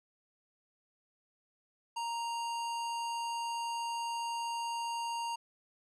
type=tone; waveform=square; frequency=932.3 Hz; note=A#5; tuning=in tune; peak=-35 dBFS; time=1.96-5.36 s; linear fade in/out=10 ms; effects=resampled to 22050 Hz